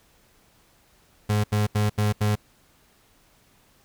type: tone bursts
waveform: 35% pulse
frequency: 105 Hz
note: G#2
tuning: 19 cents sharp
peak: -18 dBFS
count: 5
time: 1.29-2.356 s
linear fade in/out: 10 ms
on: 150 ms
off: 79 ms
effects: pink hiss -60 dBFS RMS until 3.84 s